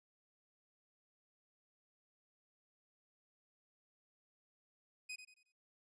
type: tone with echo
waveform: sawtooth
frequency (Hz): 2504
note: D#7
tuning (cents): +10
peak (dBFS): -40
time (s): 5.09-5.16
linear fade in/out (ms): 10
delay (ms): 91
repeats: 4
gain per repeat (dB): -9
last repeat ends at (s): 5.524
effects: resampled to 22050 Hz